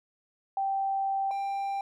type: tone pair in turn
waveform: sine / triangle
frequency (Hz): 781 / 790.5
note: G5 / G5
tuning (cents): -7 / +14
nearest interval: unison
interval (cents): 21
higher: second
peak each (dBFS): -26 / -27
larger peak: first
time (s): 0.57-1.31 / 1.31-1.81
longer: first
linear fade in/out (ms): 2
effects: none